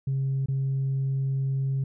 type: tone with dropouts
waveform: sine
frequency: 135.1 Hz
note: C#3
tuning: 44 cents flat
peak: -22 dBFS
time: 0.07-1.84 s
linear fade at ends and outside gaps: 5 ms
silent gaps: 0.46-0.484 s
effects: tanh soft clip ceiling -21 dBFS